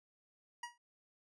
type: tone with exponential decay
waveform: 25% pulse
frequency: 957 Hz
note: A#5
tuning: 45 cents sharp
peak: -35 dBFS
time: 0.63-0.78 s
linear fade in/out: 5 ms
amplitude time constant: 31 ms
effects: resampled to 22050 Hz